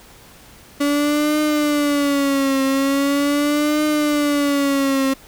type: tone with vibrato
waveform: 35% pulse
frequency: 285.4 Hz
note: D4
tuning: 49 cents flat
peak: -14 dBFS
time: 0.8-5.14 s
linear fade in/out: 10 ms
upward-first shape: triangle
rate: 0.41 Hz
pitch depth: 110 cents each way
effects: pink hiss -45 dBFS RMS until 5.27 s